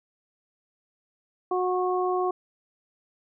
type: harmonic tone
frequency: 365.3 Hz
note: F#4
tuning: 22 cents flat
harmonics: 1 / 2 / 3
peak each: -25 / -28 / -30 dBFS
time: 1.51-2.31 s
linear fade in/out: 5 ms
effects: none